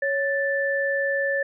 sine tone pair together, 554.4 / 1760.1 Hz, C#5 / A6, 0 / 0 cents, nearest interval octave + minor sixth, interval 2000 cents, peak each -24 dBFS, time 0.02-1.43 s, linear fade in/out 5 ms, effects none

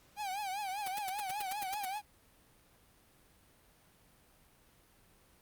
45% pulse tone with vibrato, 793 Hz, G5, 20 cents sharp, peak -36 dBFS, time 0.16-2.02 s, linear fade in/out 50 ms, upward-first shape triangle, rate 5.1 Hz, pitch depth 140 cents each way
white noise bursts, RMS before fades -40 dBFS, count 10, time 0.86-1.853 s, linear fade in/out 5 ms, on 21 ms, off 87 ms
effects pink hiss -65 dBFS RMS until 5.41 s + Opus 48 kbps

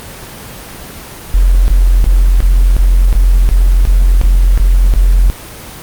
sine tone bursts, 43.81 Hz, F1, 6 cents sharp, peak -4 dBFS, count 11, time 1.34-5.3 s, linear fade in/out 0 ms, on 340 ms, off 22 ms, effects pink hiss -29 dBFS RMS until 5.82 s + Opus 24 kbps

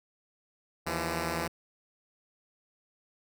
5% pulse tone pair together, 79.8 / 169.19 Hz, D#2 / E3, +44 / +45 cents, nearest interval octave + minor second, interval 1301 cents, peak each -23 / -21 dBFS, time 0.86-1.48 s, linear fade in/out 10 ms, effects Opus 48 kbps

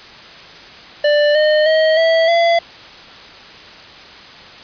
square tone with pitch steps, 590 / 610.8 / 632.3 / 654.6 / 677.7 Hz, D5 / D#5 / D#5 / E5 / E5, +8 / -32 / +28 / -12 / +48 cents, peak -11 dBFS, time 1.04-2.59 s, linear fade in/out 5 ms, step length 310 ms, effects white hiss -37 dBFS RMS until 4.63 s + resampled to 11025 Hz

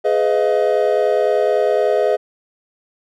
triangle chord, F half-diminished seventh, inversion first, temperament just, 419.1 / 502.9 / 628.6 / 698.5 Hz, Ab4 / Cb5 / Eb5 / F5, +16 / +31 / +18 / 0 cents, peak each -16 / -17 / -16 / -21 dBFS, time 0.04-2.17 s, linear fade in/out 20 ms, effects none

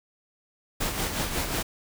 pink noise with tremolo, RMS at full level -27 dBFS, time 0.8-1.63 s, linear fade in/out 10 ms, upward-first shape sine, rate 5.5 Hz, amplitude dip 50%, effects none

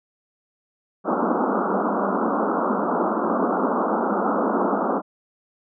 pink band-pass noise, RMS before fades -22 dBFS, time 1.04-5.02 s, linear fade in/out 50 ms, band 190 to 1400 Hz, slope 96 dB/octave, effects none

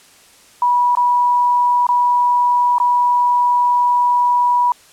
sine tone with dropouts, 975 Hz, B5, 23 cents flat, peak -11 dBFS, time 0.62-4.72 s, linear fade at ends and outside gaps 2 ms, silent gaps 0.952-0.971 / 1.868-1.889 / 2.783-2.8 s, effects white hiss -47 dBFS RMS until 4.92 s + low-pass 10000 Hz 12 dB/octave

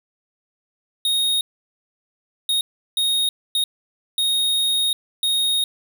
square tone bursts at uneven times, 3729 Hz, A#7, in tune, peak -18 dBFS, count 6, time 1.05-1.41 / 2.49-2.61 / 2.97-3.29 / 3.55-3.64 / 4.18-4.93 / 5.23-5.64 s, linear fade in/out 2 ms, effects none

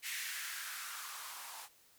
violet noise with band-pass filter sweep, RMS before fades -44 dBFS, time 0.02-1.69 s, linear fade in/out 50 ms, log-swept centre 2100 to 830 Hz, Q 3.1, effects white hiss -66 dBFS RMS until 1.98 s

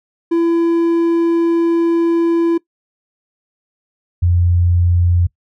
triangle / sine tone pair in turn, 335.8 / 87.54 Hz, E4 / F2, +32 / +5 cents, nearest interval octave + major seventh, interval 2327 cents, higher first, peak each -9 / -10 dBFS, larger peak first, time 0.31-2.58 / 4.22-5.27 s, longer first, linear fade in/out 10 ms, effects noise-tail reverb RT60 0.1 s tail -21 dB re dry

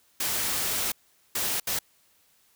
white noise bursts at uneven times, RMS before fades -28 dBFS, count 3, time 0.2-0.92 / 1.35-1.6 / 1.67-1.79 s, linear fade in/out 5 ms, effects white hiss -64 dBFS RMS until 2.55 s

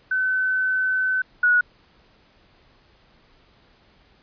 sine tone pair in turn, 1518 / 1459.7 Hz, F#6 / F#6, +44 / -24 cents, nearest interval minor second, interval 68 cents, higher first, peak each -19 / -14 dBFS, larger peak second, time 0.11-1.22 / 1.43-1.61 s, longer first, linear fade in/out 5 ms, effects pink hiss -57 dBFS RMS until 4.22 s + resampled to 11025 Hz

